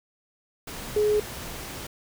sine tone in noise, 421.1 Hz, G#4, 24 cents sharp, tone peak -19 dBFS, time 0.96-1.2 s, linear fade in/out 5 ms, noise pink, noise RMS -37 dBFS, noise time 0.67-1.87 s, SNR +15 dB, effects none

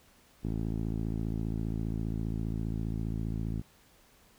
10% pulse tone with low-pass filter sweep, 55 Hz, A1, in tune, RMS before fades -33 dBFS, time 0.43-3.62 s, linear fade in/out 20 ms, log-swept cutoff 330 to 220 Hz, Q 0.76, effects pink hiss -62 dBFS RMS until 4.38 s

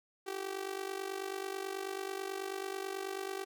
sawtooth tone with amplitude modulation, 386.8 Hz, G4, 23 cents flat, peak -30 dBFS, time 0.26-3.45 s, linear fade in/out 20 ms, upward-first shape sine, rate 49.2 Hz, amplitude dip 80%, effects none

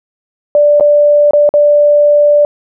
sine tone with dropouts, 587.3 Hz, D5, in tune, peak -4 dBFS, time 0.55-2.45 s, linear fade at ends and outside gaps 1 ms, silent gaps 0.799-0.808 / 1.309-1.334 / 1.491-1.539 s, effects none

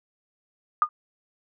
sine tone with exponential decay, 1218 Hz, D#6, 37 cents flat, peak -11 dBFS, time 0.82-0.89 s, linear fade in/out 1 ms, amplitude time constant 15 ms, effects none

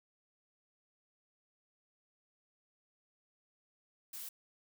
blue noise, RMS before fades -45 dBFS, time 4.13-4.29 s, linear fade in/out 5 ms, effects none

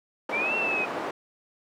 white band-pass noise, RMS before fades -32 dBFS, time 0.29-1.11 s, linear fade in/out 5 ms, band 310 to 880 Hz, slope 12 dB/octave
sine exponential two-way sweep, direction up then down, 2281 to 2731 to 2497 Hz, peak -25 dBFS, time 0.32-0.86 s, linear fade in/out 20 ms, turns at 0.55 s
effects none

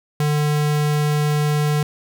square tone, 149.1 Hz, D3, 27 cents sharp, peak -17 dBFS, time 0.2-1.83 s, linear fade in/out 2 ms, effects none

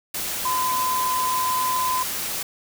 sine tone in noise, 1017 Hz, C6, 50 cents flat, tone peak -21 dBFS, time 0.45-2.03 s, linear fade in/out 5 ms, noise white, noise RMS -28 dBFS, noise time 0.14-2.43 s, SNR +4 dB, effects none

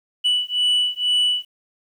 sine beating tone pair, 2960 / 2962.1 Hz, F#7 / F#7, 0 / +1 cents, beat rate 2.1 Hz, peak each -18 dBFS, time 0.24-1.45 s, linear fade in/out 20 ms, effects tanh soft clip ceiling -14 dBFS + 9-bit

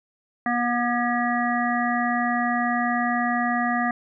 harmonic tone with a mistuned harmonic, 241.1 Hz, B3, 41 cents flat, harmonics 1 / 3 / 5 / 7 / 8, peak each -25 / -25 / -29 / -30 / -29 dBFS, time 0.46-3.91 s, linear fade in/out 2 ms, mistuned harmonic 7, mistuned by -18 cents, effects none

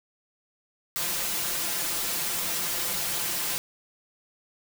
white noise with comb filter, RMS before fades -29 dBFS, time 0.96-3.58 s, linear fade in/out 0 ms, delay 5.8 ms, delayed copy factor +0.85, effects none

